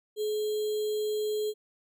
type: tone with sample-and-hold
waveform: sine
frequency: 425.4 Hz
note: G#4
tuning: 42 cents sharp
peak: -27 dBFS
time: 0.16-1.54 s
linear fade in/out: 50 ms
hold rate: 3675 Hz
effects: none